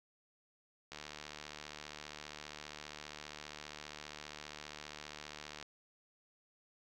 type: click train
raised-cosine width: 0.2 ms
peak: -28 dBFS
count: 354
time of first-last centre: 0.92-5.627 s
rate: 75 Hz
effects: none